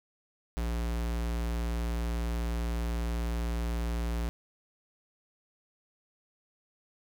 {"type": "tone", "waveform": "square", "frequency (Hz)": 58.1, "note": "A#1", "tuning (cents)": -5, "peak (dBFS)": -30, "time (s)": [0.57, 4.29], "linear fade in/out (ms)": 0, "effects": []}